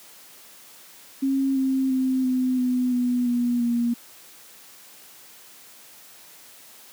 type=tone with pitch steps; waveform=sine; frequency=270 / 265.1 / 260.2 / 255.4 / 250.8 / 246.2 / 241.7 / 237.2 Hz; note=C#4 / C4 / C4 / C4 / B3 / B3 / B3 / A#3; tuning=-45 / +23 / -9 / -42 / +27 / -5 / -37 / +30 cents; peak=-19 dBFS; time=1.22-3.94 s; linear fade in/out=10 ms; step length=340 ms; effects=white hiss -48 dBFS RMS until 6.92 s + high-pass 150 Hz 12 dB/octave